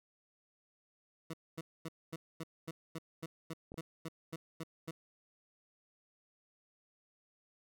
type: tone bursts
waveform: 20% pulse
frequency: 162.7 Hz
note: E3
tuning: 22 cents flat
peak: -35 dBFS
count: 14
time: 1.3-4.91 s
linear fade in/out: 5 ms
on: 35 ms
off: 240 ms
type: clicks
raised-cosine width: 2 ms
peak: -35 dBFS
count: 2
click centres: 3.719 / 3.742 s
effects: none